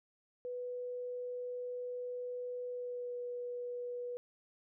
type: tone with pitch glide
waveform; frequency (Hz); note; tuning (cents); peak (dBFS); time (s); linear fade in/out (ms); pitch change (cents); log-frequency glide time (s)
sine; 493.9 to 488.2; B4 to B4; 0 to -20; -38; 0.45-4.17; 0; -20; 2.68-3.16
effects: none